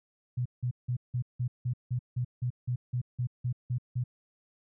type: tone bursts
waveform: sine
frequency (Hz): 123.47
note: B2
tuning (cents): 0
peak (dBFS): -27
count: 15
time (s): 0.37-4.04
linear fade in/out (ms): 10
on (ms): 86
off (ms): 170
effects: none